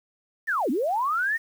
sine linear two-way sweep, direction down then up, 1878 to 222.7 to 1878 Hz, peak -22 dBFS, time 0.47-1.38 s, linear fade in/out 20 ms, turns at 0.7 s, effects 8-bit

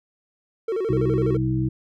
triangle tone with vibrato, 410.2 Hz, G#4, 21 cents flat, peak -20 dBFS, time 0.68-1.37 s, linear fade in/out 5 ms, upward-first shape square, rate 12 Hz, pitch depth 170 cents each way
harmonic tone, 64.3 Hz, C2, 30 cents flat, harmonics 1 / 2 / 3 / 5, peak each -32 / -22 / -30 / -25 dBFS, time 0.89-1.69 s, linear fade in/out 10 ms
effects none

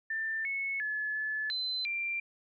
sine tone with pitch steps, 1783 / 2199 / 1716 / 1727 / 4050 / 2367 Hz, A6 / C#7 / A6 / A6 / B7 / D7, +22 / -14 / -44 / -33 / +43 / +13 cents, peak -31 dBFS, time 0.1-2.2 s, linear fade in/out 5 ms, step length 350 ms, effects none

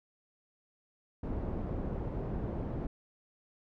pink low-pass noise, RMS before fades -36 dBFS, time 1.23-2.87 s, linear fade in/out 5 ms, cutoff 540 Hz, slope 12 dB/octave, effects none

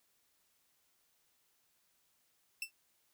sawtooth tone with exponential decay, 2676 Hz, E7, 25 cents sharp, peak -30 dBFS, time 2.62-2.71 s, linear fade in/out 2 ms, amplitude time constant 19 ms, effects white hiss -75 dBFS RMS until 3.13 s

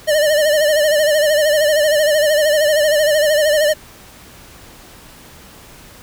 square tone with vibrato, 604 Hz, D5, 48 cents sharp, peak -12 dBFS, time 0.07-3.74 s, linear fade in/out 20 ms, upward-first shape sine, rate 13 Hz, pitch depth 70 cents each way, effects pink hiss -41 dBFS RMS until 6.02 s

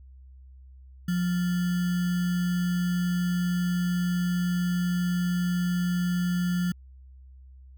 sine tone with sample-and-hold, 177.8 Hz, F3, 31 cents sharp, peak -23 dBFS, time 1.08-6.72 s, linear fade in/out 5 ms, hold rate 1575 Hz, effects added 65 Hz sine -46 dBFS peak until 7.77 s

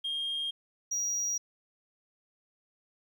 sine tone pair in turn, 3224 / 5745 Hz, G7 / F8, +48 / +48 cents, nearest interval minor seventh, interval 1000 cents, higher second, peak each -29 / -26 dBFS, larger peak second, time 0.04-0.51 / 0.91-1.38 s, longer neither, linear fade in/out 10 ms, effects tanh soft clip ceiling -28 dBFS + 11-bit

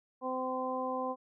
harmonic tone, 257.5 Hz, C4, 28 cents flat, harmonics 1 / 2 / 3 / 4, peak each -39 / -36 / -39 / -37 dBFS, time 0.21-1.16 s, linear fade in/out 50 ms, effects none

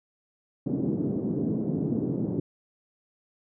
white band-pass noise, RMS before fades -28 dBFS, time 0.66-2.4 s, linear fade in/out 5 ms, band 130 to 340 Hz, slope 24 dB/octave, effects none

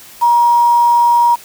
sine tone with quantisation, 950 Hz, A#5, 33 cents sharp, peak -7 dBFS, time 0.21-1.36 s, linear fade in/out 20 ms, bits 5, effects white hiss -38 dBFS RMS until 1.44 s

